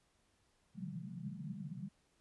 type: band-pass noise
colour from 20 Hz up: white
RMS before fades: -45 dBFS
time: 0.74-1.89 s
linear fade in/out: 20 ms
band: 130 to 210 Hz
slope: 96 dB/octave
effects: pink hiss -75 dBFS RMS until 2.2 s + resampled to 24000 Hz